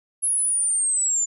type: linear sweep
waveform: sine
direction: down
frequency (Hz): 10720 to 7040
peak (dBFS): -19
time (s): 0.22-1.26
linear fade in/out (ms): 20
effects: none